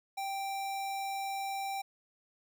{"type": "tone", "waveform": "square", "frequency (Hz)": 784, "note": "G5", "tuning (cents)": 0, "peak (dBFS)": -35, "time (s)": [0.17, 1.82], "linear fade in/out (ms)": 10, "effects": ["12-bit"]}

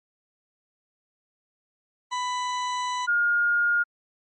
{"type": "tone pair in turn", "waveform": ["40% pulse", "sine"], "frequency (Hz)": [994, 1421], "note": ["B5", "F6"], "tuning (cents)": [11, 30], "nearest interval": "tritone", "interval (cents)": 619, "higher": "second", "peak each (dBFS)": [-25, -19], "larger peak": "second", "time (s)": [[2.11, 3.07], [3.07, 3.84]], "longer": "first", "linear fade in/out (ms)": 20, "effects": ["MP3 32 kbps"]}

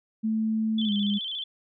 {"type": "tone with pitch glide", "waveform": "sine", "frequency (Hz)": [220, 204.1], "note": ["A3", "G#3"], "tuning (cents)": [0, -30], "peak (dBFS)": -23, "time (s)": [0.23, 1.19], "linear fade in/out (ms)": 20, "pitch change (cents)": -130, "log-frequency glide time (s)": [0.84, 0.92]}
{"type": "tone with vibrato", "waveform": "sine", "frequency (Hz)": 3281, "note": "G#7", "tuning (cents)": -22, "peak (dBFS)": -30, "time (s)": [0.78, 1.44], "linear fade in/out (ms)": 5, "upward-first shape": "square", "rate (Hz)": 14, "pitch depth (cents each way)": 82}
{"effects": []}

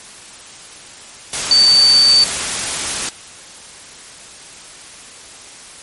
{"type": "tone in noise", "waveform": "sine", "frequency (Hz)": 4567, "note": "D8", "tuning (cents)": -49, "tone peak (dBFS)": -7, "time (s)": [1.51, 2.24], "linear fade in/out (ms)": 2, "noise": "white", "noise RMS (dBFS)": -20, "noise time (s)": [1.33, 3.09], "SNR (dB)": 10, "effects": ["white hiss -37 dBFS RMS until 5.82 s", "MP3 48 kbps"]}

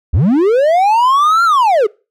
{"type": "linear two-way sweep", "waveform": "triangle", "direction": "up then down", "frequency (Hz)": [57.8, 1400, 386.3], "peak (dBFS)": -6, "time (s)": [0.13, 1.87], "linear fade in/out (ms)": 10, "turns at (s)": 1.44, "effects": ["noise-tail reverb RT60 0.3 s tail -24 dB re dry"]}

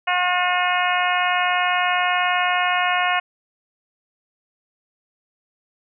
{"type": "harmonic tone", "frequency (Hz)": 359.6, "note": "F#4", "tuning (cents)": -49, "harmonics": [2, 3, 4, 5, 6, 7, 8], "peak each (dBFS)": [-22, -24, -25, -26, -27, -27, -28], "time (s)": [0.07, 3.2], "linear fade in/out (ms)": 10, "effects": []}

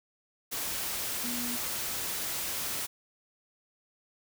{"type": "tone in noise", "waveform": "sine", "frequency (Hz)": 242.3, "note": "B3", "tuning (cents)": -33, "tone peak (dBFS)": -36, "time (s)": [1.23, 1.57], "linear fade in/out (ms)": 20, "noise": "white", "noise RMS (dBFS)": -34, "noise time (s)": [0.51, 2.87], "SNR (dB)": -5, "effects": []}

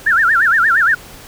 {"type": "tone with vibrato", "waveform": "sine", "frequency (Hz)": 1570, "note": "G6", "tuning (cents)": 2, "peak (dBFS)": -9, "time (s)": [0.06, 0.95], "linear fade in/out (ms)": 10, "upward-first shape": "sine", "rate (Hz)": 8.6, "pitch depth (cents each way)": 270, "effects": ["pink hiss -37 dBFS RMS until 1.27 s"]}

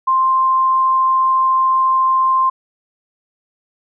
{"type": "tone", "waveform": "sine", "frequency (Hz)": 1049, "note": "C6", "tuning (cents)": 4, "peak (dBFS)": -11, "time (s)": [0.07, 2.5], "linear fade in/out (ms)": 10, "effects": []}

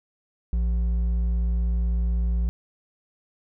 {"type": "tone with hard clipping", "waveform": "sine", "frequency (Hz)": 58, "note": "A#1", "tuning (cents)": -8, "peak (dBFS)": -22, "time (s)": [0.53, 2.49], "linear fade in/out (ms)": 0, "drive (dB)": 5, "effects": []}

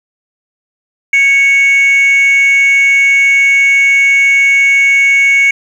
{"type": "tone with frequency modulation", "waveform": "sine", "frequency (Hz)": 2217, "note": "C#7", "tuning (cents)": 0, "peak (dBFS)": -3, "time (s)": [1.13, 5.51], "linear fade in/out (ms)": 5, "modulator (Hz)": 574, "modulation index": 0.24, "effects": ["tanh soft clip ceiling -4 dBFS", "7-bit"]}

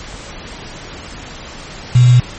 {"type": "tone with quantisation", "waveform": "sine", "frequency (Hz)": 123.47, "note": "B2", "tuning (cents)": 0, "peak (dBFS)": -4, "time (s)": [1.95, 2.2], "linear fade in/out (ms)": 5, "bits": 4, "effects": ["pink hiss -31 dBFS RMS until 2.38 s", "MP3 32 kbps"]}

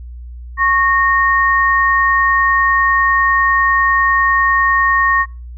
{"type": "tone pair together", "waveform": "sine", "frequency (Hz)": [1100, 1850], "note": ["C#6", "A#6"], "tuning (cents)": [-14, -14], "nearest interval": "major sixth", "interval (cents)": 900, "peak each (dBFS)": -13, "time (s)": [0.57, 5.26], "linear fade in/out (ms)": 50, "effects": ["noise-tail reverb RT60 0.3 s tail -25 dB re dry", "added 60 Hz sine -28 dBFS peak until 5.57 s"]}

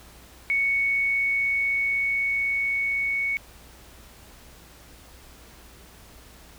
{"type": "tone with level ramp", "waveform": "sine", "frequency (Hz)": 2221, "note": "C#7", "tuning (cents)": 3, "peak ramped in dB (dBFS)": [-20, -23], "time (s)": [0.5, 3.37], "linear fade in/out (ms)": 0, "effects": ["added 60 Hz sine -52 dBFS peak until 6.58 s", "pink hiss -50 dBFS RMS until 6.58 s"]}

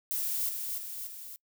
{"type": "noise with echo", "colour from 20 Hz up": "violet", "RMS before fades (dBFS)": -32, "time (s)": [0.11, 0.49], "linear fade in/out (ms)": 0, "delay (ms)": 290, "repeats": 3, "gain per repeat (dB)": -4, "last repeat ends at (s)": 1.36, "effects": ["noise-tail reverb RT60 0.1 s tail -25 dB re dry"]}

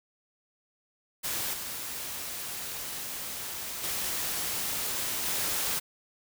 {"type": "noise with level steps", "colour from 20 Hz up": "white", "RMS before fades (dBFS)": [-32, -37, -32, -30], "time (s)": [1.23, 5.8], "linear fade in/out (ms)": 20, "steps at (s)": [1.53, 3.83, 5.25], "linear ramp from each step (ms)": 10, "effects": []}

